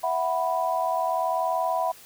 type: chord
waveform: sine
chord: E suspended second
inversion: none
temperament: equal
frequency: 659.3 / 740 / 987.8 Hz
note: E5 / F#5 / B5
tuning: 0 / 0 / 0 cents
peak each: -27 dBFS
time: 0.03-1.92 s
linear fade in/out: 10 ms
effects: white hiss -49 dBFS RMS until 2.05 s

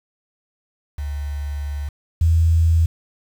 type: tone pair in turn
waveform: sine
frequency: 72 / 82.16 Hz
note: D2 / E2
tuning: -34 / -5 cents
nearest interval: major second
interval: 229 cents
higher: second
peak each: -23 / -12 dBFS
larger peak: second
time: 0.98-1.89 / 2.21-2.86 s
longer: first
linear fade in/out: 5 ms
effects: 7-bit

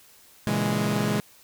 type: chord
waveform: sawtooth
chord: A# half-diminished seventh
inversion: none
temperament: equal with one note detuned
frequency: 118.3 / 138.59 / 164.81 / 207.7 Hz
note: A#2 / C#3 / E3 / G#3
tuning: +26 / 0 / 0 / 0 cents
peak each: -26 / -27 / -26 / -21 dBFS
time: 0.47-1.2 s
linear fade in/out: 0 ms
effects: white hiss -54 dBFS RMS until 1.43 s

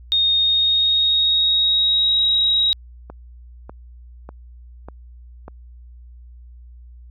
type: tone with pitch glide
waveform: sine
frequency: 3702 to 3817 Hz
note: A#7 to A#7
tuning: -13 to +40 cents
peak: -14 dBFS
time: 0.12-2.73 s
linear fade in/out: 0 ms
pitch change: +53 cents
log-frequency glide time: 0.35-2.2 s
type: click train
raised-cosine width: 1 ms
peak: -21 dBFS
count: 5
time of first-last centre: 3.1-5.481 s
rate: 1.68 Hz
effects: added 60 Hz sine -39 dBFS peak until 7.1 s

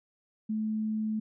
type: tone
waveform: sine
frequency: 216.8 Hz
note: A3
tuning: 25 cents flat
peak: -28 dBFS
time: 0.49-1.2 s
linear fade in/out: 10 ms
effects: none

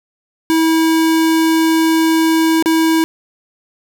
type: tone with dropouts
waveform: square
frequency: 323.4 Hz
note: E4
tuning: 33 cents flat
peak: -11 dBFS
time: 0.5-3.04 s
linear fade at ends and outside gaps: 0 ms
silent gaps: 2.625-2.659 s
effects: none

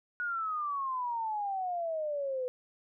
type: exponential sweep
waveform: sine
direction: down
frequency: 1464 to 496.7 Hz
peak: -31 dBFS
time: 0.2-2.48 s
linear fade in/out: 0 ms
effects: none

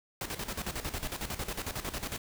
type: noise with tremolo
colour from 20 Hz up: pink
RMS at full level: -35 dBFS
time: 0.21-2.18 s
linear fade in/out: 2 ms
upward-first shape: square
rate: 11 Hz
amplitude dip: 70%
effects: none

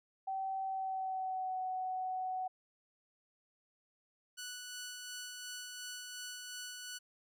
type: tone with pitch glide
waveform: sine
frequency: 769 to 745.8 Hz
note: G5 to F#5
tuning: -33 to +14 cents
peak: -35 dBFS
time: 0.27-2.48 s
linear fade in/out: 10 ms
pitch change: -53 cents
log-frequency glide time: 0.65-1.61 s
type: tone with tremolo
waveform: 10% pulse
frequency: 1480 Hz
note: F#6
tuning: in tune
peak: -34 dBFS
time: 4.37-6.99 s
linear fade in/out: 20 ms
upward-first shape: sine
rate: 2.8 Hz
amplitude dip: 30%
effects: none

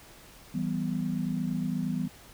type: chord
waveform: sine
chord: E minor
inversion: none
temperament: equal with one note detuned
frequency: 164.81 / 193.41 / 246.9 Hz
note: E3 / G3 / B3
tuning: 0 / -23 / 0 cents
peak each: -32 dBFS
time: 0.54-2.08 s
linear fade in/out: 10 ms
effects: pink hiss -52 dBFS RMS until 2.33 s

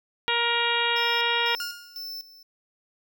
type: harmonic tone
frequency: 471.2 Hz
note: A#4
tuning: 19 cents sharp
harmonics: 1 / 2 / 3 / 4 / 5 / 6 / 7 / 8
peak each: -32 / -28 / -30 / -30 / -30 / -29 / -30 / -32 dBFS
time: 0.28-1.55 s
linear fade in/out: 0 ms
type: tone with tremolo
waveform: square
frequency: 5300 Hz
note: E8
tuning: 9 cents sharp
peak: -34 dBFS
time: 0.96-2.43 s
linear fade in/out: 5 ms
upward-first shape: square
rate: 2 Hz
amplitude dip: 80%
type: tone with exponential decay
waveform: sawtooth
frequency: 1419 Hz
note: F6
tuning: 27 cents sharp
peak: -25 dBFS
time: 1.6-2.11 s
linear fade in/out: 1 ms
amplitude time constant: 110 ms
effects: none

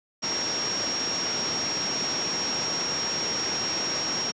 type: tone in noise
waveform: sine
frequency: 5588 Hz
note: F8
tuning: in tune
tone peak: -27 dBFS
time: 0.22-4.32 s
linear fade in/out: 20 ms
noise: pink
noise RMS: -30 dBFS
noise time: 0.22-4.32 s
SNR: 0 dB
effects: high-pass 200 Hz 12 dB/octave + resampled to 16000 Hz

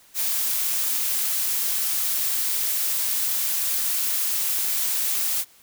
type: noise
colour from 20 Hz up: blue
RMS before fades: -24 dBFS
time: 0.14-5.45 s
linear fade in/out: 50 ms
effects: white hiss -54 dBFS RMS until 5.62 s

